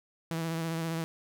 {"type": "tone with vibrato", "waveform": "sawtooth", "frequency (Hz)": 164, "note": "E3", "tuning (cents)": -9, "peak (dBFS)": -27, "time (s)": [0.31, 1.04], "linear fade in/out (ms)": 0, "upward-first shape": "sine", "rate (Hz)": 15, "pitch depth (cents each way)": 27, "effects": []}